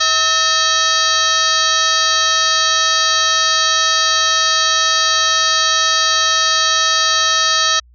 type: harmonic tone with a mistuned harmonic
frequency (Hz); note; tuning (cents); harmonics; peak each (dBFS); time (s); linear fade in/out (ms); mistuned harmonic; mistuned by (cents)
643; E5; -43; 1 / 2 / 3 / 4 / 5 / 6 / 7 / 8 / 9 / 10; -28 / -18 / -20 / -29 / -21 / -19 / -19 / -27 / -21 / -27; 0-7.8; 10; 3; -110
effects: added 60 Hz sine -44 dBFS peak until 7.94 s